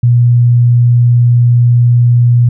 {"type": "tone", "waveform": "sine", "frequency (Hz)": 120.6, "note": "B2", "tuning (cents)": -41, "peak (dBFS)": -4, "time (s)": [0.03, 2.49], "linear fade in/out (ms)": 5, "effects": []}